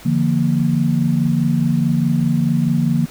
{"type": "chord", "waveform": "sine", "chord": "Bb major", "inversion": "first", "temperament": "equal with one note detuned", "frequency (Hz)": [146.83, 171.61, 233.1], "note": ["D3", "F3", "Bb3"], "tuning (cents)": [0, -30, 0], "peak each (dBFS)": -18, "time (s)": [0.05, 3.06], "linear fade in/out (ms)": 10, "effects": ["pink hiss -40 dBFS RMS until 3.1 s"]}